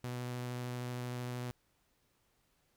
sawtooth tone with vibrato, 123.47 Hz, B2, in tune, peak -34 dBFS, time 0.04-1.51 s, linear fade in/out 0 ms, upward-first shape sine, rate 13 Hz, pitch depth 10 cents each way, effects pink hiss -75 dBFS RMS until 2.76 s

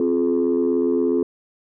sine chord, F minor, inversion second, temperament equal with one note detuned, 261.6 / 349.2 / 426 Hz, C4 / F4 / Ab4, 0 / 0 / +44 cents, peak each -20 dBFS, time 0-1.23 s, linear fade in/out 2 ms, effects tanh soft clip ceiling -11 dBFS

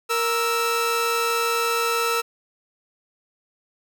sawtooth tone pair together, 466.2 / 1318.5 Hz, A#4 / E6, 0 / 0 cents, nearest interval octave + tritone, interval 1800 cents, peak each -20 / -19 dBFS, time 0.09-2.22 s, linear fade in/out 20 ms, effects none

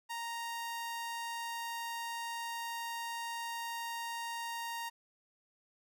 sawtooth tone, 931 Hz, A#5, 2 cents flat, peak -34 dBFS, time 0.09-4.9 s, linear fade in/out 20 ms, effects none

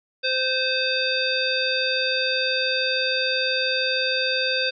harmonic tone, 519 Hz, C5, 14 cents flat, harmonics 1 / 3 / 5 / 7 / 9, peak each -27 / -27 / -27 / -27 / -27 dBFS, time 0.23-4.71 s, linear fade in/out 20 ms, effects none

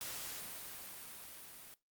white noise with level ramp, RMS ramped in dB -43 to -54 dBFS, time 0.01-1.74 s, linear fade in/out 0 ms, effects noise-tail reverb RT60 0.2 s tail -19 dB re dry + Opus 48 kbps

